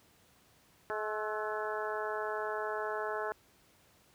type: harmonic tone with a mistuned harmonic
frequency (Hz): 213.7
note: G#3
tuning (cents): +50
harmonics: 2 / 3 / 4 / 5 / 6 / 7 / 8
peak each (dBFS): -38 / -40 / -41 / -42 / -43 / -43 / -44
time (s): 0.9-3.32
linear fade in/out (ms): 0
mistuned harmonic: 6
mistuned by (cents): +52
effects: pink hiss -65 dBFS RMS until 4.14 s + high-pass 60 Hz 12 dB/octave